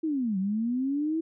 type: linear two-way sweep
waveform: sine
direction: down then up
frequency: 329.6 to 185 to 329.6 Hz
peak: -25 dBFS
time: 0.03-1.21 s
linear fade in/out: 10 ms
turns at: 0.38 s
effects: none